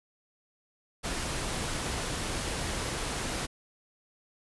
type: noise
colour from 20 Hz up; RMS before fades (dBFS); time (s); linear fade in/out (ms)
pink; -33; 1.03-3.47; 20
effects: resampled to 24000 Hz